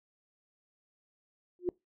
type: tone with exponential growth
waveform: sine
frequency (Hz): 357.1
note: F4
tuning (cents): +39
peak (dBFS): -23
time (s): 1.59-1.69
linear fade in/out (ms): 1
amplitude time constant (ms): 21
effects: noise-tail reverb RT60 0.2 s tail -24 dB re dry